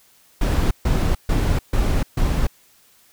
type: noise bursts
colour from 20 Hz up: brown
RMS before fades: -18 dBFS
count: 5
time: 0.41-2.47 s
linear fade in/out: 5 ms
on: 300 ms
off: 140 ms
effects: white hiss -55 dBFS RMS until 3.12 s